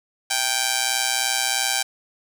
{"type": "tone with amplitude modulation", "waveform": "5% pulse", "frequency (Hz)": 784, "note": "G5", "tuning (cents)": 0, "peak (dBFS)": -5, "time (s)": [0.3, 1.83], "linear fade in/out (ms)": 10, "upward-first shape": "sine", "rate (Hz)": 123, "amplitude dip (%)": 75, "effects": []}